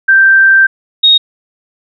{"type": "tone pair in turn", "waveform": "sine", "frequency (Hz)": [1568, 3740], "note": ["G6", "A#7"], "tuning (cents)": [0, 5], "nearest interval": "octave + minor third", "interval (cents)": 1505, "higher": "second", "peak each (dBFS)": -3, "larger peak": "neither", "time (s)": [[0.08, 0.67], [1.03, 1.18]], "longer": "first", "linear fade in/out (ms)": 10, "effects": []}